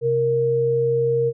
sine tone pair together, 130.93 / 466.2 Hz, C3 / A#4, +2 / 0 cents, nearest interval octave + minor seventh, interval 2198 cents, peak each -25 / -17 dBFS, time 0.01-1.33 s, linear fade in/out 50 ms, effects none

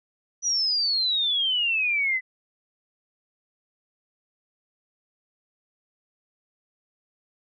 sine exponential sweep, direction down, 5940 to 1996 Hz, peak -21 dBFS, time 0.42-2.21 s, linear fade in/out 50 ms, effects none

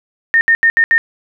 sine tone bursts at uneven times, 1829 Hz, A#6, 33 cents flat, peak -7 dBFS, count 5, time 0.34-0.41 / 0.48-0.55 / 0.63-0.7 / 0.77-0.84 / 0.91-0.98 s, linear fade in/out 0 ms, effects none

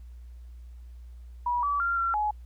sine tone with pitch steps, 969 / 1149 / 1385 / 1364 / 843 Hz, B5 / D6 / F6 / F6 / G#5, -33 / -38 / -15 / -41 / +26 cents, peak -24 dBFS, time 1.46-2.31 s, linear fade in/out 5 ms, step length 170 ms, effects added 60 Hz sine -42 dBFS peak until 2.45 s + pink hiss -69 dBFS RMS until 2.45 s

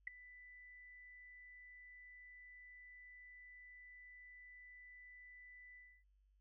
sine tone with ADSR envelope, 1987 Hz, B6, 10 cents sharp, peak -36 dBFS, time 0.07-6.04 s, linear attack 5 ms, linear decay 6 ms, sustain -20 dB, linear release 280 ms, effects added 49 Hz sine -70 dBFS peak until 6.4 s

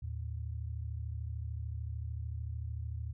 sine tone pair together, 77.47 / 110.9 Hz, D#2 / A2, -7 / +14 cents, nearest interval tritone, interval 621 cents, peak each -38 / -40 dBFS, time 0.02-3.13 s, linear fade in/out 10 ms, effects none

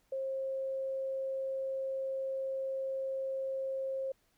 sine tone, 534 Hz, C5, 35 cents sharp, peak -33 dBFS, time 0.12-4.12 s, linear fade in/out 5 ms, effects pink hiss -73 dBFS RMS until 4.37 s

